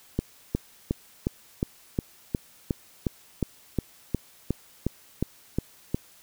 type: click train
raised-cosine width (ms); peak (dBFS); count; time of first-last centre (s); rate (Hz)
3; -11; 17; 0.19-5.945; 2.78
effects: white hiss -55 dBFS RMS until 6.22 s